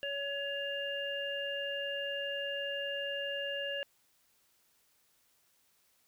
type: harmonic tone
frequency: 561 Hz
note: C#5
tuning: 21 cents sharp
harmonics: 1 / 3 / 5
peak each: -38 / -40 / -38 dBFS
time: 0.03-3.83 s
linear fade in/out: 0 ms
effects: white hiss -71 dBFS RMS until 6.07 s